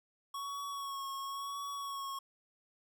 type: tone with vibrato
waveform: square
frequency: 1108.7 Hz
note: C#6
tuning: in tune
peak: -39 dBFS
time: 0.34-2.19 s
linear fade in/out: 5 ms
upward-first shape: sine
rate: 0.95 Hz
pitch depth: 28 cents each way
effects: none